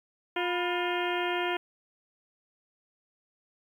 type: harmonic tone with a mistuned harmonic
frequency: 353.8 Hz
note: F4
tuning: 23 cents sharp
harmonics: 1 / 2 / 3 / 4 / 5 / 6 / 7 / 8 / 9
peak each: -31 / -34 / -36 / -37 / -38 / -39 / -39 / -40 / -41 dBFS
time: 0.36-1.57 s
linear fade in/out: 5 ms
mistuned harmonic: 3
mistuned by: -120 cents
effects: 10-bit